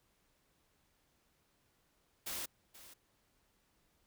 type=noise with echo; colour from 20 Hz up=white; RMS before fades=-41 dBFS; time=2.26-2.46 s; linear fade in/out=10 ms; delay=480 ms; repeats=1; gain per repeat=-15 dB; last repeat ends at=2.94 s; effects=pink hiss -75 dBFS RMS until 4.06 s